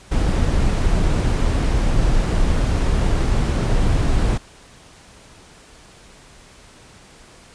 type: noise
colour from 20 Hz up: brown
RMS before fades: -17 dBFS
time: 0.11-4.38 s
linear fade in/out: 10 ms
effects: pink hiss -46 dBFS RMS until 7.54 s + resampled to 22050 Hz